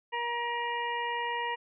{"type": "harmonic tone", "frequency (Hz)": 474.6, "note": "A#4", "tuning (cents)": 31, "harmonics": [1, 2, 4, 5, 6], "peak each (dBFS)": [-39, -32, -36, -43, -41], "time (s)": [0.12, 1.56], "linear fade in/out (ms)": 20, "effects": []}